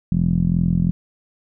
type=tone with low-pass filter; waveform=10% pulse; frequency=42.8 Hz; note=F1; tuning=34 cents flat; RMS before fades=-18 dBFS; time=0.12-0.91 s; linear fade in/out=0 ms; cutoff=180 Hz; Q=4; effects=none